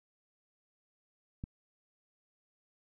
click, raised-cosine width 5 ms, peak -26 dBFS, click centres 1.439 s, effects none

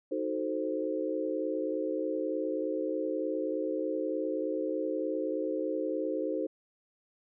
sine chord, D# diminished seventh, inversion none, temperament equal, 311.1 / 370 / 440 / 523.3 Hz, D#4 / F#4 / A4 / C5, 0 / 0 / 0 / 0 cents, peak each -34 / -37 / -36 / -34 dBFS, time 0.11-6.47 s, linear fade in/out 10 ms, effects none

